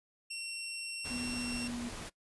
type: tone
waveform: 20% pulse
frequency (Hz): 2727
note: F7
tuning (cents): -42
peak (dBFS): -34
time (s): 0.3-1.68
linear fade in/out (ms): 10
type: noise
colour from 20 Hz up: pink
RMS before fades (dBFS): -44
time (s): 1.04-2.1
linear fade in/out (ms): 20
type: tone with pitch glide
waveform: sine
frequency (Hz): 245.2 to 239.9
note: B3 to A#3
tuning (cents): -12 to +50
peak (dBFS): -37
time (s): 1.1-1.9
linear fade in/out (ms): 20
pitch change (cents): -38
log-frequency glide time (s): 1.35-1.79
effects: noise-tail reverb RT60 0.1 s tail -20 dB re dry + resampled to 24000 Hz